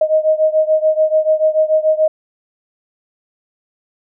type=beating tone pair; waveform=sine; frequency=622.3 / 629.2 Hz; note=D#5 / D#5; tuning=0 / +19 cents; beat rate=6.9 Hz; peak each=-13 / -15 dBFS; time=0.01-2.08 s; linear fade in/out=5 ms; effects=none